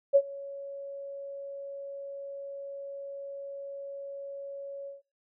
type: tone with ADSR envelope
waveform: sine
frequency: 557 Hz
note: C#5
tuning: 8 cents sharp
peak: -14 dBFS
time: 0.13-5.02 s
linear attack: 27 ms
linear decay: 57 ms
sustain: -23 dB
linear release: 150 ms
effects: noise-tail reverb RT60 0.3 s tail -21 dB re dry